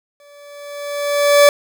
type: tone with exponential growth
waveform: 40% pulse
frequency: 577 Hz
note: D5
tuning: 31 cents flat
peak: -4 dBFS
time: 0.2-1.49 s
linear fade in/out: 1 ms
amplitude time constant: 280 ms
effects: none